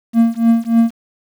triangle tone with tremolo, 230 Hz, A#3, 23 cents flat, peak -4 dBFS, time 0.13-0.91 s, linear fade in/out 50 ms, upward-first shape triangle, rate 3.4 Hz, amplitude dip 100%, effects 7-bit

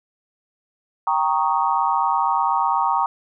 sine chord, Eb dominant seventh, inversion first, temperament equal, 784 / 932.3 / 1108.7 / 1244.5 Hz, G5 / Bb5 / Db6 / Eb6, 0 / 0 / 0 / 0 cents, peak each -23 / -20 / -23 / -26 dBFS, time 1.07-3.06 s, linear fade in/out 2 ms, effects none

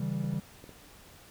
triangle chord, C# diminished, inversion none, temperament equal with one note detuned, 138.59 / 162.73 / 196 Hz, C#3 / E3 / G3, 0 / -22 / 0 cents, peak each -32 dBFS, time 0-0.4 s, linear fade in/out 5 ms
clicks, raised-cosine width 2 ms, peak -34 dBFS, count 4, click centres 0.243 / 0.339 / 0.641 / 0.693 s
effects pink hiss -54 dBFS RMS until 1.3 s

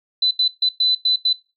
sine tone bursts at uneven times, 4008 Hz, B7, 25 cents sharp, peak -14 dBFS, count 6, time 0.22-0.31 / 0.39-0.48 / 0.62-0.69 / 0.8-0.95 / 1.05-1.16 / 1.25-1.33 s, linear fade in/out 5 ms, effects noise-tail reverb RT60 0.3 s tail -21 dB re dry

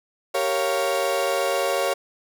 35% pulse chord, G half-diminished seventh, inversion none, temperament equal, 392 / 466.2 / 554.4 / 698.5 Hz, G4 / Bb4 / Db5 / F5, 0 / 0 / 0 / 0 cents, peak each -27 / -27 / -22 / -26 dBFS, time 0.34-1.94 s, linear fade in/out 10 ms, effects none

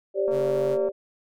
sine chord, G suspended fourth, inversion none, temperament equal with one note detuned, 392 / 537 / 587.3 Hz, G4 / C5 / D5, 0 / +45 / 0 cents, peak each -24 / -30 / -25 dBFS, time 0.14-0.92 s, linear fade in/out 50 ms
click train, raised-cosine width 1 ms, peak -27 dBFS, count 140, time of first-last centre 0.28-0.887 s, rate 229 Hz
sawtooth tone, 138.59 Hz, C#3, in tune, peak -31 dBFS, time 0.3-0.78 s, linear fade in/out 50 ms
effects none

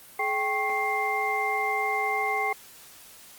sine tone cluster, 424.7 / 783 / 1093 / 2099 Hz, G#4 / G5 / C#6 / C7, +39 / -2 / -25 / +5 cents, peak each -33 / -28 / -32 / -28 dBFS, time 0.19-2.53 s, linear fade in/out 5 ms, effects white hiss -49 dBFS RMS until 3.38 s + Opus 32 kbps

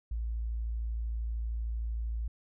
sine tone, 56.5 Hz, A1, 47 cents sharp, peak -31 dBFS, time 0.11-2.28 s, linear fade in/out 5 ms, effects none

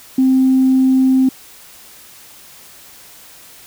sine tone, 261.6 Hz, C4, in tune, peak -8 dBFS, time 0.18-1.29 s, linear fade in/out 5 ms, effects tanh soft clip ceiling -4 dBFS + white hiss -41 dBFS RMS until 3.66 s

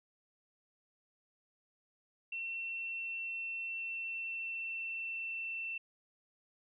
sine tone with pitch glide, 2707 to 2685 Hz, E7 to E7, +45 to +31 cents, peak -37 dBFS, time 2.32-5.78 s, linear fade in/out 5 ms, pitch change -14 cents, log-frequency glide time 2.56-5.46 s, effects none

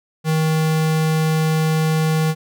square tone, 157.9 Hz, D#3, 26 cents sharp, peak -16 dBFS, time 0.24-2.35 s, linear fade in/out 50 ms, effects none

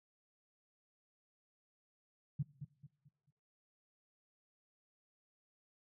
sine tone with echo, 143.7 Hz, D3, 37 cents flat, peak -32 dBFS, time 2.39-2.43 s, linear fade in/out 10 ms, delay 220 ms, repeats 4, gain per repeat -9 dB, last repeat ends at 3.31 s, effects noise-tail reverb RT60 0.8 s tail -21 dB re dry

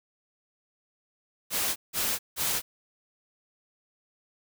white noise bursts, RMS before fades -28 dBFS, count 3, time 1.5-2.62 s, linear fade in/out 50 ms, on 260 ms, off 170 ms, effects none

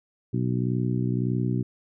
harmonic tone, 61.74 Hz, B1, in tune, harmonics 2 / 3 / 4 / 5 / 6, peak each -25 / -29 / -31 / -33 / -35 dBFS, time 0.33-1.63 s, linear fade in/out 10 ms, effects none

